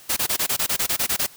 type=noise bursts; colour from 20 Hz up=white; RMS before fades=-22 dBFS; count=12; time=0.09-1.267 s; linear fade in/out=10 ms; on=77 ms; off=23 ms; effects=white hiss -47 dBFS RMS until 1.36 s